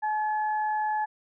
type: tone pair together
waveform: sine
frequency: 855 / 1710 Hz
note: A5 / A6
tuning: -50 / -50 cents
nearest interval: octave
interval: 1200 cents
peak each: -25 / -35 dBFS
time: 0.02-1.06 s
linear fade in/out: 20 ms
effects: none